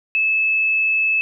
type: tone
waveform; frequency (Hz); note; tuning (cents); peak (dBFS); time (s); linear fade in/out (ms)
sine; 2608; E7; -19; -15; 0.15-1.21; 0
effects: none